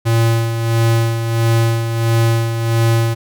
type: tone with tremolo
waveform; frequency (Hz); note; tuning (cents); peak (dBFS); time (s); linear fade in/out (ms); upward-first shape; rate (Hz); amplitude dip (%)
square; 114.7; A#2; -28; -11; 0.05-3.15; 20; sine; 1.5; 55
effects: none